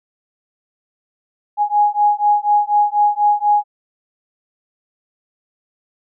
sine beating tone pair, 828 / 832.1 Hz, G#5 / G#5, -5 / +3 cents, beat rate 4.1 Hz, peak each -15 dBFS, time 1.57-3.64 s, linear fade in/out 50 ms, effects none

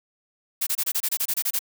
blue noise bursts, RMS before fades -24 dBFS, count 12, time 0.61-1.592 s, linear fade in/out 10 ms, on 58 ms, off 26 ms, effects none

